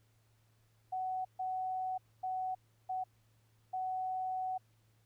sine tone bursts at uneven times, 747 Hz, F#5, 16 cents sharp, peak -34 dBFS, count 5, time 0.92-1.25 / 1.39-1.98 / 2.23-2.55 / 2.89-3.04 / 3.73-4.58 s, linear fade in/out 10 ms, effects added 111 Hz sine -68 dBFS peak until 5.05 s + pink hiss -75 dBFS RMS until 5.05 s

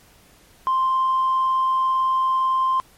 triangle tone with tanh clipping, 1047 Hz, C6, 1 cent sharp, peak -17 dBFS, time 0.67-2.8 s, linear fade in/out 0 ms, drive 5 dB, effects pink hiss -53 dBFS RMS until 2.97 s + MP3 64 kbps

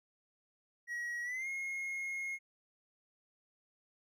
triangle tone with pitch glide, 1908 to 2154 Hz, A#6 to C7, +40 to +50 cents, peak -35 dBFS, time 0.87-2.39 s, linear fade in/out 50 ms, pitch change +210 cents, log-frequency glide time 1.23-1.48 s, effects none

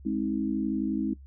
sine tone cluster, 208 / 266.4 / 318.3 Hz, G#3 / C4 / D#4, +3 / +31 / +39 cents, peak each -30 dBFS, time 0.05-1.14 s, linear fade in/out 10 ms, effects noise-tail reverb RT60 0.1 s tail -17 dB re dry + added 68 Hz sine -45 dBFS peak until 1.26 s

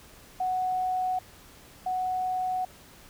sine tone pair in turn, 740 / 740 Hz, F#5 / F#5, 0 / 0 cents, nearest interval unison, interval 0 cents, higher neither, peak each -25 / -26 dBFS, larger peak first, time 0.4-1.19 / 1.86-2.65 s, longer neither, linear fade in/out 5 ms, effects pink hiss -52 dBFS RMS until 3.09 s

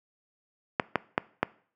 clicks, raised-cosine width 0.5 ms, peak -7 dBFS, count 4, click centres 0.798 / 0.957 / 1.179 / 1.43 s, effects noise-tail reverb RT60 0.5 s tail -21 dB re dry + high-pass 150 Hz 12 dB/octave

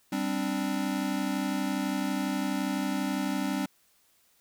square chord, G suspended fourth, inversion none, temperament equal, 196 / 261.6 / 293.7 Hz, G3 / C4 / D4, 0 / 0 / 0 cents, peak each -33 dBFS, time 0.12-3.66 s, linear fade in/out 5 ms, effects white hiss -66 dBFS RMS until 4.4 s

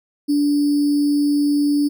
sine tone with sample-and-hold, 290.2 Hz, D4, 21 cents flat, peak -14 dBFS, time 0.28-1.89 s, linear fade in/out 20 ms, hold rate 4900 Hz, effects none

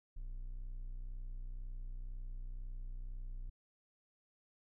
triangle tone, 31 Hz, B0, 7 cents sharp, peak -39 dBFS, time 0.16-3.5 s, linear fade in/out 10 ms, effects none

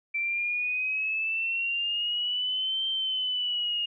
sine exponential two-way sweep, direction up then down, 2335 to 3136 to 2843 Hz, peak -26 dBFS, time 0.14-3.86 s, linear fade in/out 10 ms, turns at 2.87 s, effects none

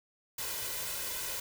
white noise with comb filter, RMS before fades -37 dBFS, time 0.38-1.4 s, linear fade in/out 5 ms, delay 2 ms, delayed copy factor +0.6, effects none

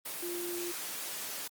sine tone in noise, 349.2 Hz, F4, in tune, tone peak -36 dBFS, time 0.22-0.72 s, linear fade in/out 10 ms, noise white, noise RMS -39 dBFS, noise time 0.05-1.48 s, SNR 0 dB, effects high-pass 200 Hz 12 dB/octave + Opus 24 kbps

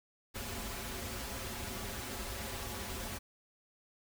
pink noise with comb filter, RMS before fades -41 dBFS, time 0.34-3.19 s, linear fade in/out 20 ms, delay 6.5 ms, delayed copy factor -0.95, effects none

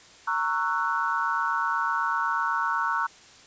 sine chord, F# dominant seventh, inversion first, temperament just, 925 / 1110 / 1332 / 1480 Hz, A#5 / C#6 / E6 / F#6, -14 / +2 / +18 / 0 cents, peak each -29 dBFS, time 0.27-3.07 s, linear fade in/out 10 ms, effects white hiss -51 dBFS RMS until 3.46 s + resampled to 16000 Hz

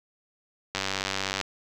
click train, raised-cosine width 0.2 ms, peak -10 dBFS, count 65, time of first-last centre 0.75-1.413 s, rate 96.6 Hz, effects none

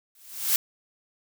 blue noise with exponential growth, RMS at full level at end -19 dBFS, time 0.15-0.56 s, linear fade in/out 2 ms, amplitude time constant 89 ms, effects none

